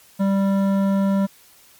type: tone with hard clipping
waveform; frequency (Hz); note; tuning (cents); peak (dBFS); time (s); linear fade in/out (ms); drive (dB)
sine; 196; G3; 0; -18; 0.19-1.27; 20; 12
effects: white hiss -51 dBFS RMS until 1.79 s + MP3 96 kbps